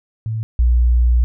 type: tone pair in turn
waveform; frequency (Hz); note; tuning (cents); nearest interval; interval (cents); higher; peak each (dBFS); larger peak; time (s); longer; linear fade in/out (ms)
sine; 110.9 / 60.12; A2 / B1; +14 / -46; major seventh; 1060; first; -19 / -10; second; 0.26-0.43 / 0.59-1.24; second; 0
effects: none